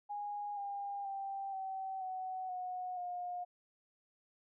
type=tone with pitch steps; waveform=sine; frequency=823 / 803.7 / 784.9 / 766.6 / 748.6 / 731.1 / 714 Hz; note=G#5 / G5 / G5 / G5 / F#5 / F#5 / F5; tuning=-16 / +43 / +2 / -39 / +20 / -21 / +38 cents; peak=-38 dBFS; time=0.09-3.45 s; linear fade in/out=20 ms; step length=480 ms; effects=none